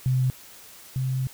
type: tone pair in turn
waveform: sine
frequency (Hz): 128.9 / 130.62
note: C3 / C3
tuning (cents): -26 / -3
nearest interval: unison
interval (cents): 23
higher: second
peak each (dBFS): -19 / -23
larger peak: first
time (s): 0.06-0.3 / 0.96-1.27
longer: second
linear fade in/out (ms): 0
effects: white hiss -47 dBFS RMS until 1.33 s